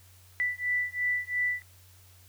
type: beating tone pair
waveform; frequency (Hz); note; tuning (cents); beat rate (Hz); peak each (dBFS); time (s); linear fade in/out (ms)
sine; 1975.5 / 1978.4; B6 / B6; 0 / +3; 2.9; -30; 0.4-1.62; 0
effects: added 91 Hz sine -55 dBFS peak until 2.28 s + white hiss -59 dBFS RMS until 2.28 s